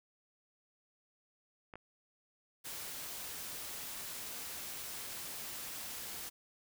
clicks, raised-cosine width 0.5 ms, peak -33 / -32 dBFS, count 2, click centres 1.738 / 1.756 s
white noise, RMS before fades -44 dBFS, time 2.64-6.3 s, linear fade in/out 20 ms
effects none

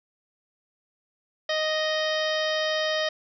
harmonic tone, 622 Hz, D#5, 1 cent flat, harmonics 1 / 2 / 3 / 4 / 5 / 6 / 7 / 8 / 9, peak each -26 / -35 / -30 / -41 / -33 / -34 / -43 / -37 / -41 dBFS, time 1.49-3.09 s, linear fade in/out 5 ms, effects none

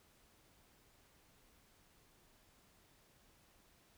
silence, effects pink hiss -69 dBFS RMS until 3.97 s

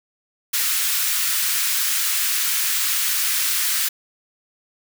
white high-pass noise, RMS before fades -21 dBFS, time 0.53-3.89 s, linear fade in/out 10 ms, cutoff 1300 Hz, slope 24 dB/octave, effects none

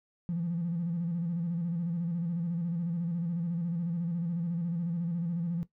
triangle tone with vibrato, 170.2 Hz, F3, 44 cents flat, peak -25 dBFS, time 0.29-5.63 s, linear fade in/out 0 ms, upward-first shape square, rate 14 Hz, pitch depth 56 cents each way, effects noise-tail reverb RT60 0.1 s tail -17 dB re dry + tanh soft clip ceiling -27 dBFS

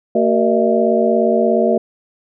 sine tone cluster, 226.9 / 379.5 / 468.3 / 608 / 665 Hz, A#3 / F#4 / A#4 / D#5 / E5, -47 / +44 / +8 / -40 / +15 cents, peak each -18 dBFS, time 0.15-1.78 s, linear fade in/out 5 ms, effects none

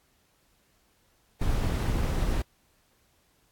brown noise with amplitude modulation, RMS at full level -25 dBFS, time 1.41-2.42 s, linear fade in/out 5 ms, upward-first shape sine, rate 217 Hz, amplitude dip 30%, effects pink hiss -67 dBFS RMS until 3.51 s + AAC 64 kbps

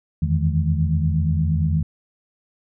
sine tone cluster, 82.7 / 90.7 / 155 / 163.4 / 211.1 Hz, E2 / F#2 / D#3 / E3 / G#3, +6 / -34 / -6 / -15 / +29 cents, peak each -21 / -29 / -21 / -24 / -30 dBFS, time 0.22-1.83 s, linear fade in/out 5 ms, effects none

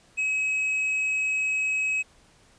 sine tone with tanh clipping, 2555 Hz, D#7, 45 cents sharp, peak -24 dBFS, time 0.17-2.03 s, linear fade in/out 20 ms, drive 4 dB, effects pink hiss -58 dBFS RMS until 2.58 s + resampled to 22050 Hz

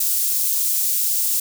white high-pass noise, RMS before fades -20 dBFS, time 0-1.4 s, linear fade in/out 5 ms, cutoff 7000 Hz, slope 12 dB/octave, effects none

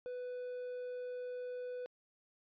triangle tone, 496.8 Hz, B4, 10 cents sharp, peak -38 dBFS, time 0.06-1.86 s, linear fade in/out 0 ms, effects resampled to 11025 Hz

